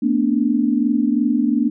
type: tone cluster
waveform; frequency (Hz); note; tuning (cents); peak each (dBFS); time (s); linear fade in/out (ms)
sine; 226.2 / 248.7 / 292.2; A3 / B3 / D4; +48 / +12 / -9; -19; 0.02-1.7; 10
effects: none